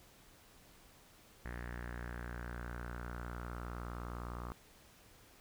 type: tone with low-pass filter sweep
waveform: sawtooth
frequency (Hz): 59.8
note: A#1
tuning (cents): +45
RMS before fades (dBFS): -44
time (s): 1.45-4.52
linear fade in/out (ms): 0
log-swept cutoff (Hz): 1800 to 1200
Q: 5.3
effects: pink hiss -62 dBFS RMS until 5.4 s